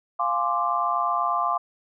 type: chord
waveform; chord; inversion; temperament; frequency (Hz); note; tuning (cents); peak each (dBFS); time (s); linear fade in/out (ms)
sine; D half-diminished seventh; first; equal; 698.5 / 830.6 / 1046.5 / 1174.7; F5 / Ab5 / C6 / D6; 0 / 0 / 0 / 0; -27 / -31 / -26 / -25; 0.19-1.58; 10
effects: none